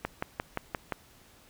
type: click train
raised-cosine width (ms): 0.5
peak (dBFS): -15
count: 6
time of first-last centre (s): 0.05-0.923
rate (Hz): 5.73
effects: pink hiss -58 dBFS RMS until 1.49 s